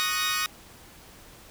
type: chord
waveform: 15% pulse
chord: D# minor seventh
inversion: third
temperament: equal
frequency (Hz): 1108.7 / 1244.5 / 1480 / 1864.7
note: C#6 / D#6 / F#6 / A#6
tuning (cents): 0 / 0 / 0 / 0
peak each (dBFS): -28 / -22 / -26 / -24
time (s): 0-0.46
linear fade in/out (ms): 0
effects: pink hiss -50 dBFS RMS until 1.5 s